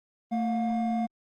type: tone pair together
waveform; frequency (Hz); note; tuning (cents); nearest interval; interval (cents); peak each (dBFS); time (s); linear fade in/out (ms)
triangle; 224.5 / 712.7; A3 / F5; +35 / +35; octave + minor sixth; 2000; -24 / -28; 0.31-1.07; 20
effects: tanh soft clip ceiling -16 dBFS + Opus 24 kbps